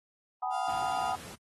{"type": "chord", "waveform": "sine", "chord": "G# minor seventh", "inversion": "third", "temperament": "equal with one note detuned", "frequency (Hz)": [755.1, 830.6, 987.8, 1244.5], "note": ["F#5", "G#5", "B5", "D#6"], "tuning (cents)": [35, 0, 0, 0], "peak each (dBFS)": [-32, -37, -38, -38], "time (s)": [0.42, 1.16], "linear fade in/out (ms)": 10}
{"type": "tone", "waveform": "35% pulse", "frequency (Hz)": 698.5, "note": "F5", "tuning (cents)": 0, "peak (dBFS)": -35, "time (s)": [0.5, 1.16], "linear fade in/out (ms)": 50}
{"type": "noise", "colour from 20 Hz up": "pink", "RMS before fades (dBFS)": -46, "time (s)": [0.67, 1.36], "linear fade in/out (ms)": 20}
{"effects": ["high-pass 80 Hz 12 dB/octave", "AAC 32 kbps"]}